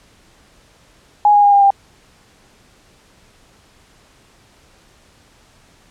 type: tone with pitch steps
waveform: sine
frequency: 830.6 / 821.5 / 812.6 / 803.7 / 794.9 Hz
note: G#5 / G#5 / G#5 / G5 / G5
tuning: 0 / -19 / -38 / +43 / +24 cents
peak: -7 dBFS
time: 1.25-1.705 s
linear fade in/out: 2 ms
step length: 91 ms
effects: pink hiss -51 dBFS RMS until 5.9 s + low-pass 9000 Hz 12 dB/octave